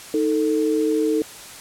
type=tone pair together; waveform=sine; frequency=313.4 / 443.2 Hz; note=D#4 / A4; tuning=+13 / +13 cents; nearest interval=tritone; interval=600 cents; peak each=-20 dBFS; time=0.14-1.22 s; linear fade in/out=2 ms; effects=white hiss -39 dBFS RMS until 1.6 s + low-pass 11000 Hz 12 dB/octave